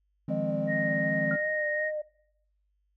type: chord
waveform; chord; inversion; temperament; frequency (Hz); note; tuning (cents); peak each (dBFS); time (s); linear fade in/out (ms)
triangle; F minor seventh; third; equal; 155.56 / 174.61 / 207.7 / 261.6; Eb3 / F3 / Ab3 / C4; 0 / 0 / 0 / 0; -32; 0.28-1.36; 5
type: tone with vibrato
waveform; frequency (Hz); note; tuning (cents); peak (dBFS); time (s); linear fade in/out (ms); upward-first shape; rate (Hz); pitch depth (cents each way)
sine; 607; D#5; -43; -30; 0.3-2.02; 10; sine; 2.7; 28
type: tone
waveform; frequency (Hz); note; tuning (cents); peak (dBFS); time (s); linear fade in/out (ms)
sine; 1864.7; A#6; 0; -29; 0.67-1.92; 50
type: tone with exponential decay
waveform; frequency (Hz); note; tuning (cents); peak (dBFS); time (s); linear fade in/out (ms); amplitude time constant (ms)
sine; 1412; F6; +19; -29; 1.31-1.44; 2; 28
effects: noise-tail reverb RT60 0.7 s tail -20 dB re dry + added 50 Hz sine -70 dBFS peak until 2.96 s